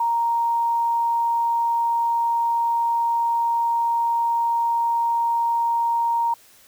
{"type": "tone", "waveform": "sine", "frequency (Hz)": 932.3, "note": "A#5", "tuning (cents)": 0, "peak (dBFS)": -18, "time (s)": [0, 6.34], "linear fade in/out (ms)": 5, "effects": ["white hiss -52 dBFS RMS until 6.67 s"]}